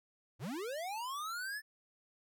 square linear sweep, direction up, 87.31 to 1769 Hz, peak -39 dBFS, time 0.39-1.62 s, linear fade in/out 50 ms, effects none

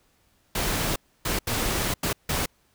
pink noise bursts at uneven times, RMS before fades -26 dBFS, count 5, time 0.55-0.96 / 1.25-1.39 / 1.47-1.94 / 2.03-2.13 / 2.29-2.46 s, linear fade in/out 5 ms, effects pink hiss -65 dBFS RMS until 2.74 s

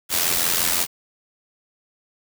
white noise with amplitude modulation, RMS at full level -18 dBFS, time 0.09-0.87 s, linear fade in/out 50 ms, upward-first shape sine, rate 85.8 Hz, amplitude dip 65%, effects none

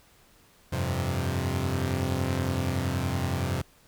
sawtooth chord, F suspended second, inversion none, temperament equal, 87.31 / 98 / 130.81 Hz, F2 / G2 / C3, 0 / 0 / 0 cents, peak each -26 / -28 / -26 dBFS, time 0.72-3.62 s, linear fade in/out 10 ms, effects pink hiss -59 dBFS RMS until 3.87 s

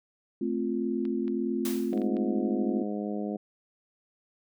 sine chord, F major, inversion first, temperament equal, 220 / 261.6 / 349.2 Hz, A3 / C4 / F4, 0 / 0 / 0 cents, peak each -31 / -31 / -31 dBFS, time 0.41-2.83 s, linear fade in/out 5 ms
clicks, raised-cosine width 0.3 ms, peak -32 dBFS, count 6, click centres 1.053 / 1.28 / 1.932 / 1.976 / 2.018 / 2.168 s
white noise with exponential decay, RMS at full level -34 dBFS, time 1.65-2.08 s, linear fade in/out 2 ms, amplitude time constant 92 ms
harmonic tone, 103.6 Hz, G#2, 4 cents flat, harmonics 2 / 3 / 4 / 5 / 6 / 7, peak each -32 / -36 / -38 / -40 / -42 / -43 dBFS, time 1.92-3.37 s, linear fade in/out 10 ms
effects none

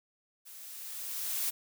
blue noise with level ramp, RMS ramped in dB -50 to -31 dBFS, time 0.45-1.51 s, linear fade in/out 20 ms, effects none

